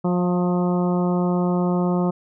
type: harmonic tone with a mistuned harmonic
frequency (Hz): 178.4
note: F3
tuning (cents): +37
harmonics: 1 / 2 / 3 / 4 / 5 / 6 / 7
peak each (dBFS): -19 / -25 / -29 / -31 / -33 / -35 / -36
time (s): 0.04-2.11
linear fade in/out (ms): 10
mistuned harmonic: 4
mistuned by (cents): -19
effects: none